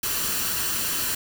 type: noise with comb filter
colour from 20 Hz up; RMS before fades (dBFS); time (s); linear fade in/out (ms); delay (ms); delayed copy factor
white; -26; 0.03-1.15; 5; 0.69; +0.5
effects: none